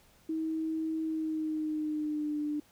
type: tone with pitch glide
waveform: sine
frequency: 319 to 297.6 Hz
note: D#4 to D4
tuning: +43 to +23 cents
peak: -30 dBFS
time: 0.29-2.6 s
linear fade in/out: 5 ms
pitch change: -120 cents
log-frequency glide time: 1.03-2.39 s
effects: pink hiss -63 dBFS RMS until 2.71 s